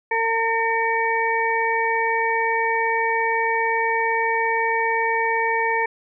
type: harmonic tone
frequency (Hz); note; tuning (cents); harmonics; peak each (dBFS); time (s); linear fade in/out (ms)
454.4; A#4; -44; 1 / 2 / 4 / 5; -25 / -22 / -24 / -26; 0.11-5.86; 5
effects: none